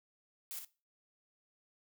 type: noise with echo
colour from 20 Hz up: blue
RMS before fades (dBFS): -43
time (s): 0.51-0.59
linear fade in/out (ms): 0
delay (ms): 58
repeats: 1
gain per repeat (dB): -6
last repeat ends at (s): 0.648
effects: noise-tail reverb RT60 0.3 s tail -18 dB re dry